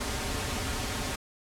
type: noise with comb filter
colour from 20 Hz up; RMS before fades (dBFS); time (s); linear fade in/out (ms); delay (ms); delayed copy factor
pink; -32; 0-1.16; 10; 6; -0.6
effects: low-pass 10000 Hz 12 dB/octave